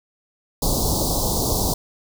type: band-stop noise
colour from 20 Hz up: pink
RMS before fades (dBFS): -21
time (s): 0.62-1.74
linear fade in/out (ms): 5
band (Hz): 1000 to 4000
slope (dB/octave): 48
effects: none